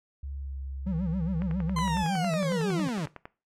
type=tone with pitch glide; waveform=sine; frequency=69.3 to 67.52 Hz; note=C#2 to C#2; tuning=0 to -45 cents; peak=-34 dBFS; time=0.23-2.04 s; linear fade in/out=5 ms; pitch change=-45 cents; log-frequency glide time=0.37-0.57 s
type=tone with vibrato; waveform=triangle; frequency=175 Hz; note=F3; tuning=4 cents sharp; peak=-25 dBFS; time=0.86-2.88 s; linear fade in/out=10 ms; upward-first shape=sine; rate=7.3 Hz; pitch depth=180 cents each way
type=click train; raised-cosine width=0.5 ms; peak=-25 dBFS; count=21; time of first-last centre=1.42-3.255 s; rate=10.9 Hz
type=linear sweep; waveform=40% pulse; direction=down; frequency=1040 to 135.9 Hz; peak=-28 dBFS; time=1.76-3.06 s; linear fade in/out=5 ms
effects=noise-tail reverb RT60 0.3 s tail -19 dB re dry + low-pass 9000 Hz 12 dB/octave